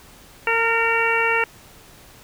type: harmonic tone with a mistuned harmonic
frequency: 457 Hz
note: A#4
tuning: 34 cents flat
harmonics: 1 / 2 / 3 / 4 / 5 / 6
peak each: -24 / -24 / -24 / -24 / -24 / -24 dBFS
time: 0.47-1.44 s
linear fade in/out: 2 ms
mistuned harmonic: 3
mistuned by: +21 cents
effects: pink hiss -47 dBFS RMS until 2.23 s